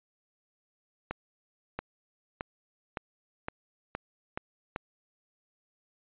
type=accelerating click train; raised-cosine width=0.5 ms; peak=-18 dBFS; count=8; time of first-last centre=1.11-4.761 s; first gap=680 ms; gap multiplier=0.91; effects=resampled to 8000 Hz